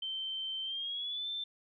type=tone with pitch glide; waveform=sine; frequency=3109 to 3551 Hz; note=G7 to A7; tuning=-15 to +15 cents; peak=-35 dBFS; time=0.02-1.44 s; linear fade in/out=5 ms; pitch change=+230 cents; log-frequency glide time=0.63-1.28 s; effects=none